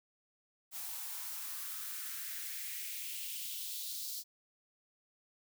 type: noise with high-pass filter sweep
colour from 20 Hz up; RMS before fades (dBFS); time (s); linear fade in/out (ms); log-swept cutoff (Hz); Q
blue; -42; 0.71-4.24; 50; 710 to 4600; 2.7
effects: none